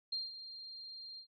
sine tone with ADSR envelope, 4192 Hz, C8, 2 cents sharp, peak -34 dBFS, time 0.12-1.27 s, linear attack 7 ms, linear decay 180 ms, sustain -12 dB, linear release 90 ms, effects none

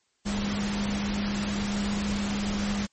sine tone in noise, 203.3 Hz, G#3, 37 cents flat, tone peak -27 dBFS, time 0.25-2.87 s, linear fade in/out 20 ms, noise pink, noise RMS -33 dBFS, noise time 0.25-2.87 s, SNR +3 dB, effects white hiss -71 dBFS RMS until 2.92 s + MP3 32 kbps

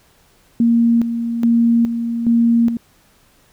sine tone with tremolo, 233.1 Hz, A#3, in tune, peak -10 dBFS, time 0.6-2.77 s, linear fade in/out 2 ms, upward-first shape square, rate 1.2 Hz, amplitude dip 60%, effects pink hiss -54 dBFS RMS until 3.52 s

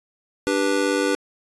square chord, G major, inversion second, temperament just, 294 / 392 / 490 Hz, D4 / G4 / B4, +2 / 0 / -14 cents, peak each -24 / -25 / -24 dBFS, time 0.47-1.15 s, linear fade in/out 0 ms, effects resampled to 24000 Hz

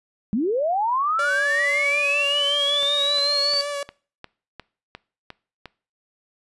sine linear sweep, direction up, 190.5 to 4595 Hz, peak -19 dBFS, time 0.33-3.61 s, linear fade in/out 0 ms
sawtooth tone with vibrato, 573 Hz, D5, 43 cents flat, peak -22 dBFS, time 1.19-3.83 s, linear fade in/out 2 ms, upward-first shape sine, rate 5.3 Hz, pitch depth 24 cents each way
click train, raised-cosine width 0.3 ms, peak -20 dBFS, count 9, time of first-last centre 2.83-5.657 s, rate 2.83 Hz
effects noise-tail reverb RT60 0.4 s tail -21 dB re dry + resampled to 24000 Hz

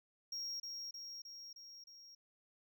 triangle tone with echo, 5588 Hz, F8, in tune, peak -39 dBFS, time 0.32-0.6 s, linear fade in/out 5 ms, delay 310 ms, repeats 5, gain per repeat -3 dB, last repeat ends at 2.15 s, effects none

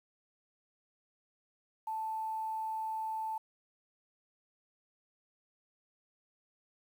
sine tone with quantisation, 880 Hz, A5, in tune, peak -34 dBFS, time 1.87-3.38 s, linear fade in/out 5 ms, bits 10, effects none

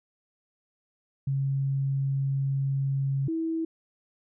sine tone pair in turn, 136.8 / 325.4 Hz, C#3 / E4, -23 / -22 cents, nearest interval octave + minor third, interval 1501 cents, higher second, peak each -24 / -26 dBFS, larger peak first, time 1.27-3.28 / 3.28-3.65 s, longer first, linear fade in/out 5 ms, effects none

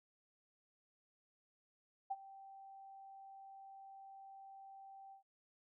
sine tone with ADSR envelope, 780 Hz, G5, 9 cents flat, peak -35 dBFS, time 2.1-5.23 s, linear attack 13 ms, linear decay 39 ms, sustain -18 dB, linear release 110 ms, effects none

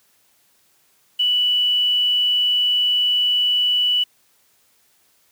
sine tone with quantisation, 2960 Hz, F#7, in tune, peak -15 dBFS, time 1.19-4.04 s, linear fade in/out 10 ms, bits 7, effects white hiss -60 dBFS RMS until 5.31 s + high-pass 60 Hz 12 dB/octave

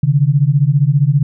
sine beating tone pair, 135.2 / 150.2 Hz, C#3 / D3, -43 / +39 cents, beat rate 15 Hz, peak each -12 dBFS, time 0.03-1.23 s, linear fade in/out 5 ms, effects none

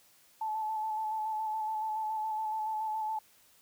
sine tone with vibrato, 869 Hz, A5, 22 cents flat, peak -31 dBFS, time 0.41-3.19 s, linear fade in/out 5 ms, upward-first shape square, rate 7.1 Hz, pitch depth 21 cents each way, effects white hiss -63 dBFS RMS until 3.61 s

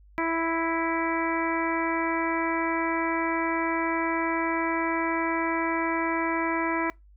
harmonic tone, 329.6 Hz, E4, in tune, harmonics 1 / 2 / 3 / 4 / 5 / 6 / 7, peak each -28 / -33 / -30 / -35 / -36 / -34 / -35 dBFS, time 0.18-6.9 s, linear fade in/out 0 ms, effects noise-tail reverb RT60 0.2 s tail -24 dB re dry + added 50 Hz sine -51 dBFS peak until 7.16 s

